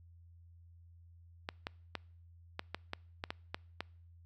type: clicks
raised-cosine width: 0.3 ms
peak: -21 dBFS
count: 10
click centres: 1.489 / 1.669 / 1.953 / 2.594 / 2.746 / 2.934 / 3.239 / 3.305 / 3.545 / 3.806 s
effects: noise-tail reverb RT60 0.6 s tail -26 dB re dry + added 85 Hz sine -56 dBFS peak until 4.25 s